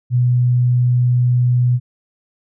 sine tone, 123.47 Hz, B2, in tune, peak -11 dBFS, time 0.1-1.8 s, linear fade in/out 50 ms, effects none

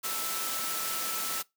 sine tone in noise, 1318.5 Hz, E6, in tune, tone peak -39 dBFS, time 0.03-1.43 s, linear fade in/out 20 ms, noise white, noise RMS -33 dBFS, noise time 0.03-1.43 s, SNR -9 dB, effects noise-tail reverb RT60 0.2 s tail -23 dB re dry + high-pass 200 Hz 12 dB/octave

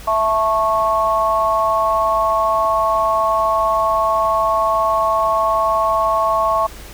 sine chord, A major, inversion second, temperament just, 660 / 880 / 1100 Hz, E5 / A5 / C#6, +2 / 0 / -14 cents, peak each -18 / -22 / -16 dBFS, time 0.07-6.67 s, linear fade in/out 10 ms, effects added 50 Hz sine -37 dBFS peak until 6.93 s + pink hiss -38 dBFS RMS until 6.93 s

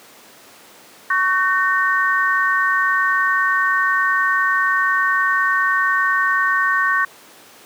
sine tone cluster, 1115 / 1524 / 1834 Hz, C#6 / G6 / A#6, +10 / -49 / -29 cents, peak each -19 dBFS, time 1.1-7.05 s, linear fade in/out 5 ms, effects pink hiss -44 dBFS RMS until 7.65 s + high-pass 300 Hz 12 dB/octave

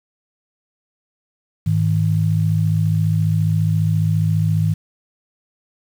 sine tone pair together, 103.83 / 158.47 Hz, G#2 / D#3, 0 / +32 cents, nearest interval perfect fifth, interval 732 cents, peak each -17 dBFS, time 1.66-4.74 s, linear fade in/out 10 ms, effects 7-bit

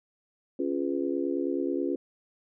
sine chord, C# dominant seventh, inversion none, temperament just, 277.2 / 346.5 / 415.8 / 498.9 Hz, C#4 / E#4 / G#4 / B4, 0 / -14 / +2 / +17 cents, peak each -30 / -30 / -35 / -36 dBFS, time 0.59-1.96 s, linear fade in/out 5 ms, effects none

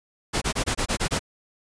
pink noise bursts, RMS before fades -24 dBFS, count 8, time 0.33-1.194 s, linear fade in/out 20 ms, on 87 ms, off 24 ms, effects resampled to 22050 Hz

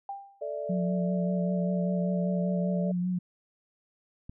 sine tone with exponential decay, 794 Hz, G5, 22 cents sharp, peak -31 dBFS, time 0.09-0.49 s, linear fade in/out 2 ms, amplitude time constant 86 ms
sine chord, A suspended fourth, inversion none, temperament equal, 440 / 587.3 / 659.3 Hz, A4 / D5 / E5, 0 / 0 / 0 cents, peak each -38 / -33 / -39 dBFS, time 0.41-2.92 s, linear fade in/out 10 ms
sine tone with vibrato, 180 Hz, F#3, 47 cents flat, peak -26 dBFS, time 0.69-3.19 s, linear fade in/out 10 ms, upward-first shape sine, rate 5.1 Hz, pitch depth 29 cents each way
click, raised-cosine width 5 ms, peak -29 dBFS, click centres 4.295 s
effects none

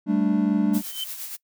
triangle chord, G suspended second, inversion none, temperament equal, 196 / 220 / 293.7 Hz, G3 / A3 / D4, 0 / 0 / 0 cents, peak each -21 dBFS, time 0.06-0.82 s, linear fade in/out 50 ms
blue noise with tremolo, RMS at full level -33 dBFS, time 0.73-1.37 s, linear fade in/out 20 ms, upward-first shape sine, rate 8.5 Hz, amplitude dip 45%
triangle tone with exponential growth, 3076 Hz, G7, 33 cents flat, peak -23 dBFS, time 0.79-1.04 s, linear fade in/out 5 ms, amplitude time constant 54 ms
effects noise-tail reverb RT60 0.1 s tail -23 dB re dry

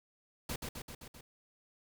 pink noise with echo, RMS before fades -38 dBFS, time 0.49-0.56 s, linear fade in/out 5 ms, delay 130 ms, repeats 5, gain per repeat -3 dB, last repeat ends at 1.21 s, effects none

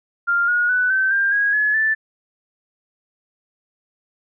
sine tone with pitch steps, 1396.9 / 1443.7 / 1492 / 1541.9 / 1593.5 / 1646.9 / 1702 / 1759 Hz, F6 / F#6 / F#6 / G6 / G6 / G#6 / G#6 / A6, 0 / -43 / +14 / -29 / +28 / -15 / +42 / -1 cents, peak -15 dBFS, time 0.27-1.95 s, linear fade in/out 20 ms, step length 210 ms, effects none

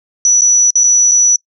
sine tone with dropouts, 5910 Hz, F#8, 3 cents flat, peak -6 dBFS, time 0.25-1.36 s, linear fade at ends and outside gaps 1 ms, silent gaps 0.41-0.418 / 0.705-0.755 / 0.836-0.84 / 1.113-1.117 s, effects noise-tail reverb RT60 0.1 s tail -24 dB re dry

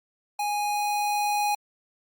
square tone with level ramp, 828 Hz, G#5, 5 cents flat, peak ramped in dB -26 to -23 dBFS, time 0.39-1.55 s, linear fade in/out 5 ms, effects Opus 48 kbps

